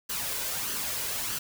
white noise with flanger, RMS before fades -32 dBFS, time 0.09-1.39 s, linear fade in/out 10 ms, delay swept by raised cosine 0.65 to 2.05 ms, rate 1.6 Hz, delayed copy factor +0.5, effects none

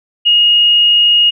sine tone, 2867 Hz, F7, 45 cents sharp, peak -6 dBFS, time 0.25-1.31 s, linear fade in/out 20 ms, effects none

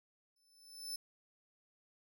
sawtooth tone with exponential growth, 5274 Hz, E8, in tune, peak -35 dBFS, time 0.36-0.96 s, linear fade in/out 5 ms, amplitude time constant 130 ms, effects none

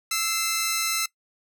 10% pulse tone pair together, 1318.5 / 2081 Hz, E6 / C7, 0 / -10 cents, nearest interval minor sixth, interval 790 cents, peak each -18 / -18 dBFS, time 0.11-1.06 s, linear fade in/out 5 ms, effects noise-tail reverb RT60 0.1 s tail -21 dB re dry

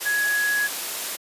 sine tone in noise, 1673 Hz, G#6, 12 cents sharp, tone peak -20 dBFS, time 0.05-0.68 s, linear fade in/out 20 ms, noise white, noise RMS -29 dBFS, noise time 0-1.17 s, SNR +6 dB, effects high-pass 300 Hz 12 dB/octave + resampled to 32000 Hz

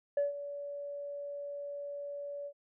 sine tone with ADSR envelope, 572 Hz, D5, 46 cents flat, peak -24 dBFS, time 0.17-2.53 s, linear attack 4 ms, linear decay 150 ms, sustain -14 dB, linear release 67 ms, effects tanh soft clip ceiling -24 dBFS

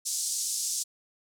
white band-pass noise, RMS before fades -31 dBFS, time 0.05-0.84 s, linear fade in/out 20 ms, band 5200 to 8800 Hz, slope 24 dB/octave, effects none

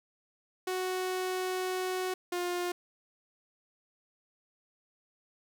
sawtooth tone pair in turn, 370 / 354.3 Hz, F#4 / F4, 0 / +25 cents, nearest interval minor second, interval 75 cents, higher first, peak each -27 dBFS, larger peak neither, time 0.67-2.14 / 2.32-2.72 s, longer first, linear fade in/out 5 ms, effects none

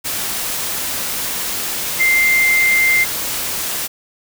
sine tone in noise, 2093 Hz, C7, in tune, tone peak -11 dBFS, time 1.99-3.05 s, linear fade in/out 20 ms, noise white, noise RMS -22 dBFS, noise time 0.04-3.88 s, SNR +8 dB, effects none

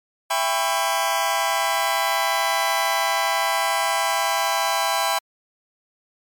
sawtooth chord, C# half-diminished seventh, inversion first, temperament just, 665.2 / 798.3 / 997.9 / 1108.7 Hz, E5 / G5 / B5 / C#6, +16 / +31 / +18 / 0 cents, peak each -22 / -20 / -20 / -25 dBFS, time 0.3-5.19 s, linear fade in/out 10 ms, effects MP3 96 kbps

